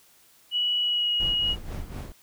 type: tone with pitch glide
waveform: sine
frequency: 2935 to 2896 Hz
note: F#7 to F#7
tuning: -15 to -38 cents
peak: -22 dBFS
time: 0.51-1.56 s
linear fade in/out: 50 ms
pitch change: -23 cents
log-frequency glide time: 0.79-1.11 s
type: noise with tremolo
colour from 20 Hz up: brown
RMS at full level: -32 dBFS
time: 1.2-2.12 s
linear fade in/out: 2 ms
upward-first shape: sine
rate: 4.1 Hz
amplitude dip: 65%
effects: white hiss -58 dBFS RMS until 2.22 s